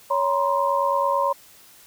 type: tone cluster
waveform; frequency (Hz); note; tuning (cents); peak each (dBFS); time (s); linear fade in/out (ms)
sine; 559 / 951 / 1040; C#5 / A#5 / C6; +14 / +34 / -11; -23; 0.1-1.33; 10
effects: white hiss -50 dBFS RMS until 1.86 s